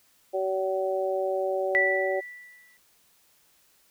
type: harmonic tone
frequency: 189.7 Hz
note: F#3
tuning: 43 cents sharp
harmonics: 2 / 3 / 4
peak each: -29 / -27 / -33 dBFS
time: 0.33-2.21 s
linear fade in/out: 20 ms
type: tone with exponential decay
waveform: sine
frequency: 1966 Hz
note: B6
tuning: 8 cents flat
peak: -18 dBFS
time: 1.75-2.77 s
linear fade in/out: 0 ms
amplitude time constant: 220 ms
effects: white hiss -63 dBFS RMS until 3.9 s